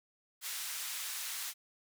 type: band-pass noise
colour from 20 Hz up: white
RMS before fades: -40 dBFS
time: 0.41-1.54 s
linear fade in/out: 50 ms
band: 1300 to 14000 Hz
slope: 12 dB/octave
effects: none